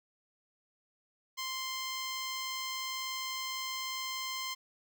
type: tone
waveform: 10% pulse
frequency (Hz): 1046.5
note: C6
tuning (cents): 0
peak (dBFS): -27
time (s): 1.37-4.55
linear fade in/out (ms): 20
effects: none